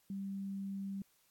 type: tone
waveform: sine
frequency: 196 Hz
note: G3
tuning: in tune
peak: -38 dBFS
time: 0.1-1.02 s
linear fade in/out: 2 ms
effects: white hiss -72 dBFS RMS until 1.3 s + AAC 64 kbps